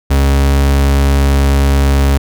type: tone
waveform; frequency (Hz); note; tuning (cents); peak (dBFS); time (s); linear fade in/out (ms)
40% pulse; 69.2; C#2; -2; -7; 0.1-2.18; 10
effects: none